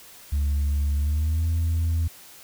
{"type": "tone with pitch glide", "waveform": "sine", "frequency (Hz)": [71.8, 82.48], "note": ["D2", "E2"], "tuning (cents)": [-39, 2], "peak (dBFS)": -18, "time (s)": [0.32, 2.08], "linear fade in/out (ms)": 10, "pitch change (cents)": 241, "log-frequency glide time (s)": [0.97, 1.47], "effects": ["tanh soft clip ceiling -19 dBFS", "white hiss -47 dBFS RMS until 2.43 s"]}